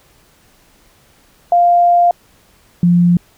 sine tone pair in turn, 698.5 / 174.62 Hz, F5 / F3, 0 / 0 cents, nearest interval 2 octaves, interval 2400 cents, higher first, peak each -7 dBFS, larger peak neither, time 1.52-2.11 / 2.83-3.17 s, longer first, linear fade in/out 2 ms, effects pink hiss -51 dBFS RMS until 3.37 s

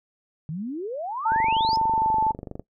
sine exponential sweep, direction up, 146.83 to 5274 Hz, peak -28 dBFS, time 0.49-1.76 s, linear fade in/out 0 ms
sine tone with pitch glide, 892 to 877.2 Hz, A5 to A5, +23 to -6 cents, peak -19 dBFS, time 1.25-2.32 s, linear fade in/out 10 ms, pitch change -29 cents, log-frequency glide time 1.94-2.14 s
click train, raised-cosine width 2 ms, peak -21 dBFS, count 32, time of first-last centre 1.32-2.596 s, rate 24.3 Hz
effects noise-tail reverb RT60 0.1 s tail -19 dB re dry

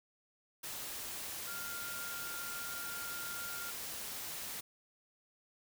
sine tone in noise, 1400 Hz, F6, 4 cents sharp, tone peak -44 dBFS, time 1.47-3.71 s, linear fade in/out 10 ms, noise white, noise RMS -43 dBFS, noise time 0.63-4.61 s, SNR -4 dB, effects none

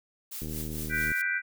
blue noise with tremolo, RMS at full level -37 dBFS, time 0.31-1.22 s, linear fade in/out 10 ms, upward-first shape triangle, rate 4.5 Hz, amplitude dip 70%
click train, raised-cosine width 3 ms, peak -25 dBFS, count 55, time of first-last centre 0.42-1.118 s, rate 77.4 Hz
sine chord, G major seventh, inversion third, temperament equal with one note detuned, 1480 / 1568 / 1975.5 / 2356 Hz, F#6 / G6 / B6 / D7, 0 / 0 / 0 / +5 cents, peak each -32 / -30 / -32 / -34 dBFS, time 0.89-1.42 s, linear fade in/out 50 ms
effects none

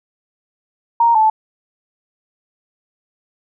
sine tone pair in turn, 932.3 / 872.7 Hz, A#5 / A5, 0 / -14 cents, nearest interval minor second, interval 114 cents, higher first, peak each -9 dBFS, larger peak neither, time 1-1.15 / 1.15-1.3 s, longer neither, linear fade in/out 5 ms, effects none

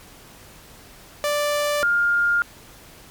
sawtooth / sine tone pair in turn, 587.3 / 1409.4 Hz, D5 / F6, 0 / +15 cents, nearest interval octave + minor third, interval 1515 cents, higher second, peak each -16 / -16 dBFS, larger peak neither, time 1.24-1.83 / 1.83-2.42 s, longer neither, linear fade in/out 0 ms, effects pink hiss -46 dBFS RMS until 3.1 s + MP3 96 kbps

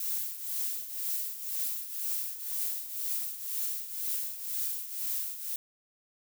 violet noise with tremolo, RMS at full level -31 dBFS, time 0-5.56 s, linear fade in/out 2 ms, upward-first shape triangle, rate 2 Hz, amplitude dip 75%, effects none

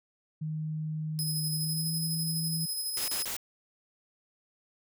sine tone with pitch glide, 155.56 to 162.26 Hz, D#3 to E3, 0 to -27 cents, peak -31 dBFS, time 0.41-2.66 s, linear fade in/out 10 ms, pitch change +73 cents, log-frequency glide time 1.57-1.91 s
15% pulse tone with tremolo, 5090 Hz, D#8, 39 cents sharp, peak -25 dBFS, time 1.19-3.25 s, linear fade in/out 0 ms, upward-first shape square, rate 12 Hz, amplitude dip 30%
white noise bursts, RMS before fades -35 dBFS, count 3, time 2.97-3.366 s, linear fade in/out 0 ms, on 110 ms, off 33 ms
effects none

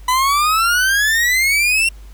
40% pulse exponential sweep, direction up, 992 to 2751 Hz, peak -12 dBFS, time 0.08-1.89 s, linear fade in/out 5 ms, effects added 50 Hz sine -34 dBFS peak until 2.13 s + pink hiss -50 dBFS RMS until 2.13 s

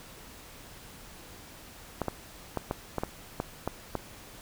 clicks, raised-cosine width 1 ms, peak -15 dBFS, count 9, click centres 2.017 / 2.083 / 2.573 / 2.711 / 2.983 / 3.035 / 3.401 / 3.676 / 3.953 s, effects pink hiss -49 dBFS RMS until 4.41 s

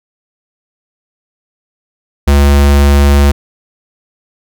square tone, 70.9 Hz, C#2, 40 cents sharp, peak -5 dBFS, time 2.27-3.32 s, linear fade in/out 10 ms, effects none

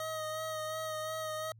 25% pulse tone with vibrato, 628 Hz, D#5, 16 cents sharp, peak -32 dBFS, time 0-1.52 s, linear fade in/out 2 ms, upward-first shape sine, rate 2.8 Hz, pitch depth 22 cents each way, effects added 111 Hz sine -54 dBFS peak until 1.59 s

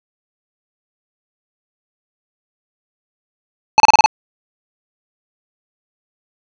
square tone bursts, 865 Hz, A5, 30 cents flat, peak -4 dBFS, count 6, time 3.78-4.06 s, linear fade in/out 0 ms, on 20 ms, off 32 ms, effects resampled to 16000 Hz + 7-bit

